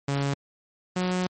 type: tone pair in turn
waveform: sawtooth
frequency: 140 / 182.39 Hz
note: C#3 / F#3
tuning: +18 / -25 cents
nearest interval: perfect fourth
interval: 457 cents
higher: second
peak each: -20 dBFS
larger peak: neither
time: 0.08-0.34 / 0.96-1.27 s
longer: second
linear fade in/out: 5 ms
effects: MP3 32 kbps